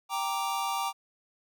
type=chord; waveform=square; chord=G minor; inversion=none; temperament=equal; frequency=784 / 932.3 / 1174.7 Hz; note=G5 / Bb5 / D6; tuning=0 / 0 / 0 cents; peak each=-34 dBFS; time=0.09-0.93 s; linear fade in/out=50 ms; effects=none